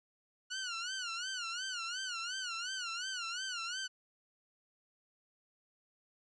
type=tone with vibrato; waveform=15% pulse; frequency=1446 Hz; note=F#6; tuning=40 cents flat; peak=-31 dBFS; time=0.5-3.88 s; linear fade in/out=20 ms; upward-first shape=sine; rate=2.8 Hz; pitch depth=130 cents each way; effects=resampled to 22050 Hz